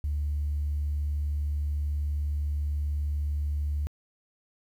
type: tone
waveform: sine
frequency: 73.42 Hz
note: D2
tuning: in tune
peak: -25 dBFS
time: 0.04-3.87 s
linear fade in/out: 0 ms
effects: tanh soft clip ceiling -22 dBFS + 10-bit